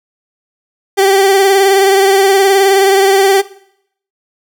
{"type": "tone with vibrato", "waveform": "30% pulse", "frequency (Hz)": 390, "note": "G4", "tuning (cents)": -9, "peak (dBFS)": -4, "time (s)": [0.97, 3.42], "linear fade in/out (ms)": 20, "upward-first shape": "triangle", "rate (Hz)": 19, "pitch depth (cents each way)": 49, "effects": ["noise-tail reverb RT60 0.7 s tail -19 dB re dry"]}